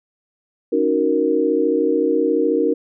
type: chord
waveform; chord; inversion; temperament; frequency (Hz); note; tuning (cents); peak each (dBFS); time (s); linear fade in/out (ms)
sine; D# minor seventh; third; equal; 277.2 / 311.1 / 370 / 466.2; C#4 / D#4 / F#4 / A#4; 0 / 0 / 0 / 0; -23 / -20 / -22 / -18; 0.72-2.74; 10
effects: none